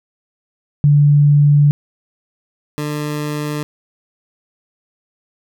sine / 20% pulse tone pair in turn, 145.6 / 149.09 Hz, D3 / D3, -15 / +26 cents, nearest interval unison, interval 41 cents, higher second, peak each -7 / -15 dBFS, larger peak first, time 0.84-1.71 / 2.78-3.63 s, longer first, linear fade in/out 0 ms, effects none

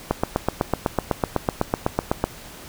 click train, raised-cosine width 1 ms, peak -4 dBFS, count 18, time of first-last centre 0.11-2.24 s, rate 7.98 Hz, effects pink hiss -41 dBFS RMS until 2.68 s

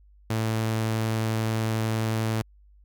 sawtooth tone, 111.1 Hz, A2, 17 cents sharp, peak -20 dBFS, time 0.3-2.42 s, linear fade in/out 5 ms, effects added 50 Hz sine -52 dBFS peak until 2.84 s

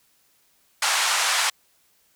pink band-pass noise, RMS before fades -22 dBFS, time 0.82-1.5 s, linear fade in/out 5 ms, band 860 to 9700 Hz, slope 24 dB/octave, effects white hiss -63 dBFS RMS until 2.15 s

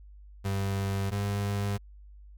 35% pulse tone pair in turn, 98 / 100.87 Hz, G2 / G2, 0 / +50 cents, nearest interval unison, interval 50 cents, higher second, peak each -26 dBFS, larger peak neither, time 0.44-1.11 / 1.11-1.78 s, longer neither, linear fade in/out 20 ms, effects added 50 Hz sine -47 dBFS peak until 2.37 s

